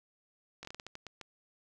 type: slowing click train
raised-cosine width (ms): 0.2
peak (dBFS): -27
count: 10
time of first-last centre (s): 0.63-1.213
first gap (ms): 19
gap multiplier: 1.29
effects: none